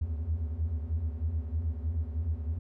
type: tone cluster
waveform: triangle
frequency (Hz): 74.6 / 81.1 / 84.2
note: D2 / E2 / E2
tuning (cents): +28 / -28 / +37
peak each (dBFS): -31 / -32 / -31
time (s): 0.01-2.59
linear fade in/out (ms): 10
effects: tanh soft clip ceiling -21 dBFS